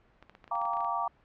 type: clicks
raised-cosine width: 0.2 ms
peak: -29 dBFS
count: 12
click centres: 0.226 / 0.296 / 0.351 / 0.442 / 0.478 / 0.554 / 0.616 / 0.654 / 0.735 / 0.77 / 0.806 / 0.846 s
type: chord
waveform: sine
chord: G minor seventh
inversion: third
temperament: equal with one note detuned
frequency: 698.5 / 784 / 932.3 / 1156.5 Hz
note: F5 / G5 / Bb5 / D6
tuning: 0 / 0 / 0 / -27 cents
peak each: -35 / -36 / -33 / -32 dBFS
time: 0.51-1.08 s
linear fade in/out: 5 ms
effects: pink hiss -64 dBFS RMS until 1.24 s + low-pass 2000 Hz 12 dB/octave